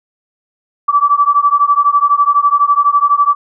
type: beating tone pair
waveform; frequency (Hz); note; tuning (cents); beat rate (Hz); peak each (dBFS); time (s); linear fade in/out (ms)
sine; 1150 / 1162; D6 / D6; -37 / -19; 12; -11; 0.88-3.35; 10
effects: none